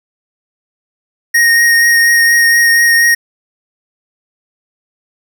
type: tone with vibrato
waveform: square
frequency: 1864 Hz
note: A#6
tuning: 1 cent flat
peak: -7 dBFS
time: 1.34-3.15 s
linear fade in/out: 10 ms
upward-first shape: triangle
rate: 4.2 Hz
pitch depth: 15 cents each way
effects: 8-bit